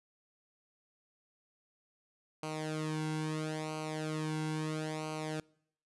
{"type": "tone with flanger", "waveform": "sawtooth", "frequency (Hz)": 155.56, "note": "D#3", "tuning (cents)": 0, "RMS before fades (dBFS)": -37, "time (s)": [2.43, 5.4], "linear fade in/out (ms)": 2, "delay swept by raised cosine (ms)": [0.56, 1.66], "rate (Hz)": 0.75, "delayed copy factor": -0.8, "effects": ["noise-tail reverb RT60 0.7 s tail -26 dB re dry", "resampled to 24000 Hz"]}